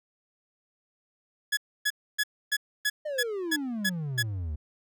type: tone bursts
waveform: sawtooth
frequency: 1691 Hz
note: G#6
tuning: 31 cents sharp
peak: -20 dBFS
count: 9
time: 1.52-4.228 s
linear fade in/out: 10 ms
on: 52 ms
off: 280 ms
type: exponential sweep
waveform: triangle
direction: down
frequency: 622.3 to 71.6 Hz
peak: -28 dBFS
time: 3.05-4.56 s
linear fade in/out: 10 ms
effects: none